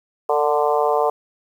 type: harmonic tone with a mistuned harmonic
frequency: 147.8 Hz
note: D3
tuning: 11 cents sharp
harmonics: 3 / 4 / 5 / 6 / 7 / 8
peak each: -20 / -22 / -21 / -25 / -24 / -30 dBFS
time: 0.29-1.1 s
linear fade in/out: 5 ms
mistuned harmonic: 3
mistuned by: +22 cents
effects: 8-bit